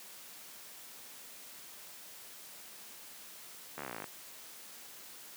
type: slowing click train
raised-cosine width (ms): 0.5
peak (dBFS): -25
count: 17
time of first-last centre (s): 3.78-4.042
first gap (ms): 13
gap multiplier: 1.03
effects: white hiss -51 dBFS RMS until 5.36 s + high-pass 150 Hz 12 dB/octave